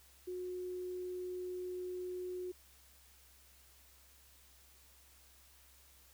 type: tone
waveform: sine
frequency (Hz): 363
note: F#4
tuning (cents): -33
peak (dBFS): -39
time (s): 0.27-2.52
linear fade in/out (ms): 10
effects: added 66 Hz sine -66 dBFS peak until 6.13 s + white hiss -64 dBFS RMS until 6.13 s